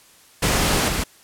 pink noise with level steps, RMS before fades -19 / -23 dBFS, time 0.42-1.04 s, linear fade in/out 10 ms, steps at 0.88 s, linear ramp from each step 2 ms, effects white hiss -51 dBFS RMS until 1.23 s + low-pass 12000 Hz 12 dB/octave

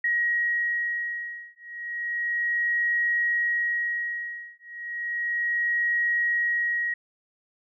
sine beating tone pair, 1896 / 1896.33 Hz, A#6 / A#6, +29 / +29 cents, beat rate 0.33 Hz, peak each -27 dBFS, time 0.04-6.94 s, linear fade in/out 5 ms, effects none

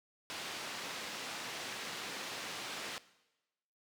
white band-pass noise, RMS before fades -43 dBFS, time 0.3-2.98 s, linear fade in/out 0 ms, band 160 to 4200 Hz, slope 12 dB/octave, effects noise-tail reverb RT60 1.0 s tail -18 dB re dry

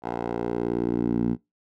10% pulse tone with band-pass filter sweep, 58.8 Hz, A#1, 16 cents sharp, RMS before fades -26 dBFS, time 0.02-1.37 s, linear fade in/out 50 ms, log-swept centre 690 to 230 Hz, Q 2.1, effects noise-tail reverb RT60 0.2 s tail -23 dB re dry

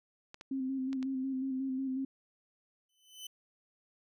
clicks, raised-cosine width 0.2 ms, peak -29 dBFS, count 4, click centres 0.344 / 0.411 / 0.93 / 1.028 s
sine tone with vibrato, 264.2 Hz, C4, 17 cents sharp, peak -32 dBFS, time 0.51-2.05 s, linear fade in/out 5 ms, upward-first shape square, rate 5.5 Hz, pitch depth 27 cents each way
sawtooth tone with exponential growth, 3029 Hz, F#7, 40 cents sharp, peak -37 dBFS, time 2.89-3.27 s, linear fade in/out 5 ms, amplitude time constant 81 ms
effects none

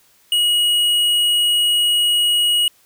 sine tone with tanh clipping, 2900 Hz, F#7, 35 cents flat, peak -15 dBFS, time 0.32-2.68 s, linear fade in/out 2 ms, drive 12 dB, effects white hiss -55 dBFS RMS until 2.85 s

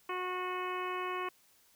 harmonic tone with a mistuned harmonic, 365.1 Hz, F#4, 23 cents flat, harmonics 1 / 2 / 3 / 4 / 5 / 6 / 7 / 8, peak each -39 / -45 / -37 / -48 / -47 / -47 / -45 / -51 dBFS, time 0.09-1.29 s, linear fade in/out 5 ms, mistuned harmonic 8, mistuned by +34 cents, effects white hiss -66 dBFS RMS until 1.75 s

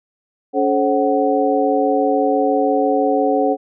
sine tone cluster, 282.6 / 431 / 537 / 747 Hz, C#4 / A4 / C5 / F#5, +34 / -36 / +45 / +16 cents, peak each -19 dBFS, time 0.53-3.57 s, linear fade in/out 50 ms, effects none

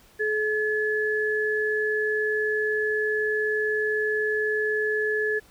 sine tone pair together, 428 / 1712 Hz, A4 / A6, -48 / -48 cents, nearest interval 2 octaves, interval 2400 cents, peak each -25 dBFS, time 0.19-5.4 s, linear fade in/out 20 ms, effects pink hiss -56 dBFS RMS until 5.5 s

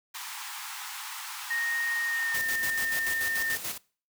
pink high-pass noise, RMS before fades -39 dBFS, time 0.14-2.38 s, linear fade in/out 10 ms, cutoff 800 Hz, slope 96 dB/octave
sine tone with pitch glide, 1858 to 1815.6 Hz, A#6 to A#6, -6 to -46 cents, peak -27 dBFS, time 1.5-3.56 s, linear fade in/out 10 ms, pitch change -40 cents, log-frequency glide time 2.05-2.4 s
white noise with tremolo, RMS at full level -33 dBFS, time 2.34-3.78 s, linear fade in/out 5 ms, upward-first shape square, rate 6.9 Hz, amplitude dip 55%
effects noise-tail reverb RT60 0.4 s tail -22 dB re dry

